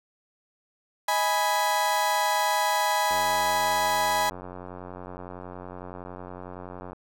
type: chord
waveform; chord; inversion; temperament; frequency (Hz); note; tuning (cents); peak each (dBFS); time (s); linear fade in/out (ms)
35% pulse; G# minor; second; equal with one note detuned; 629.8 / 830.6 / 987.8; D#5 / G#5 / B5; +21 / 0 / 0; -29 / -24 / -24; 1.08-4.3; 5
type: click train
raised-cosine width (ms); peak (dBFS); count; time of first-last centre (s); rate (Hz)
1; -25; 348; 3.11-6.932; 90.8
effects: none